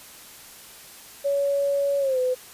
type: tone with pitch glide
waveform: sine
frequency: 562 to 506.5 Hz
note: C#5 to B4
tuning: +24 to +44 cents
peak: -20 dBFS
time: 1.24-2.35 s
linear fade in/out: 20 ms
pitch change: -180 cents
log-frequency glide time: 1.99-2.19 s
effects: white hiss -45 dBFS RMS until 2.53 s + resampled to 32000 Hz